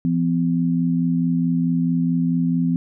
sine tone pair together, 169.7 / 254.3 Hz, F3 / C4, -49 / -49 cents, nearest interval perfect fifth, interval 700 cents, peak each -19 / -20 dBFS, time 0.05-2.76 s, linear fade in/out 0 ms, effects none

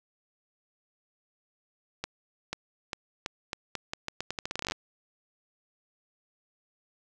accelerating click train, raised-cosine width 0.2 ms, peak -15 dBFS, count 22, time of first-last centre 2.04-4.72 s, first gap 490 ms, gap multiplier 0.82, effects none

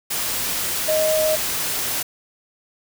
sine tone in noise, 624 Hz, D#5, 5 cents sharp, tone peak -17 dBFS, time 0.88-1.36 s, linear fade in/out 10 ms, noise white, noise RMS -24 dBFS, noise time 0.1-2.03 s, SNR +4 dB, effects none

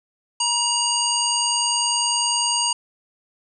harmonic tone, 950 Hz, A#5, 33 cents sharp, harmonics 1 / 3 / 5 / 7 / 9, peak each -25 / -25 / -25 / -25 / -25 dBFS, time 0.4-2.73 s, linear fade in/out 5 ms, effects none

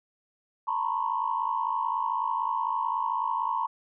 sine tone cluster, 898 / 949 / 1005 / 1089 Hz, A5 / A#5 / B5 / C#6, +35 / +31 / +30 / -31 cents, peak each -31 dBFS, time 0.67-3.67 s, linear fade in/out 10 ms, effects tanh soft clip ceiling -15 dBFS

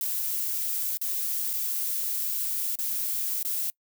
violet noise with dropouts, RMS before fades -29 dBFS, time 0.01-3.7 s, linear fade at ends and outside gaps 1 ms, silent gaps 0.972-1.014 / 1.532-1.536 / 2.755-2.788 / 3.429-3.449 s, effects noise-tail reverb RT60 0.1 s tail -25 dB re dry

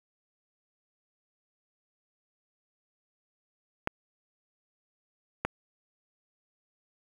clicks, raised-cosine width 0.5 ms, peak -12 dBFS, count 2, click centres 3.874 / 5.45 s, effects 7-bit

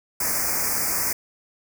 white band-stop noise, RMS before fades -24 dBFS, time 0.2-1.13 s, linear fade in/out 5 ms, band 2400 to 4800 Hz, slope 96 dB/octave, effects none

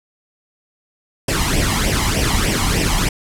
pink noise with flanger, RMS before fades -17 dBFS, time 1.28-3.09 s, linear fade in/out 5 ms, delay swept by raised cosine 0.36 to 1.02 ms, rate 3.3 Hz, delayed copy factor +0.7, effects low-pass 11000 Hz 12 dB/octave

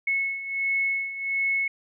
sine beating tone pair, 2193 / 2194.4 Hz, C#7 / C#7, -19 / -18 cents, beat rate 1.4 Hz, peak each -30 / -25 dBFS, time 0.07-1.68 s, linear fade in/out 5 ms, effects none

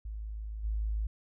sine tone with level steps, 53.4 Hz, G#1, 49 cents sharp, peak -36 / -29 dBFS, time 0.05-1.07 s, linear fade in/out 5 ms, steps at 0.63 s, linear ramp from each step 20 ms, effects none

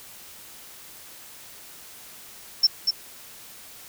sine tone with echo, 5370 Hz, E8, 31 cents sharp, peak -11 dBFS, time 2.63-2.67 s, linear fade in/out 10 ms, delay 240 ms, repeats 1, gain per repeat -6 dB, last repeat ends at 2.91 s, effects tanh soft clip ceiling -11 dBFS + white hiss -45 dBFS RMS until 3.88 s

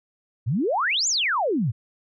sine exponential two-way sweep, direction up then down, 99.8 to 7459 to 99.8 Hz, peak -20 dBFS, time 0.46-1.72 s, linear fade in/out 20 ms, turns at 1.08 s, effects none

